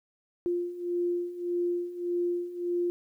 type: beating tone pair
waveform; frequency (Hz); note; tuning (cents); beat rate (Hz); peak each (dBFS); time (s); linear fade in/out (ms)
sine; 349.2 / 350.9; F4 / F4; 0 / +8; 1.7; -33 / -29; 0.46-2.9; 0
effects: 11-bit